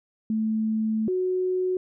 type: tone pair in turn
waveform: sine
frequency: 219.1 / 368.5 Hz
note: A3 / F#4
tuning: -7 / -7 cents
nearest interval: major sixth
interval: 900 cents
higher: second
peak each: -22 dBFS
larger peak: neither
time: 0.3-1.08 / 1.08-1.77 s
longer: first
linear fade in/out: 2 ms
effects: none